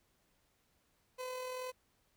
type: tone with amplitude modulation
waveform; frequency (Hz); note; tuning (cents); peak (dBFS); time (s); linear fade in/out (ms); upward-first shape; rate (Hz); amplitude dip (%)
30% pulse; 508; B4; +49; -36; 1.18-1.72; 20; sine; 41.4; 30
effects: pink hiss -75 dBFS RMS until 2.16 s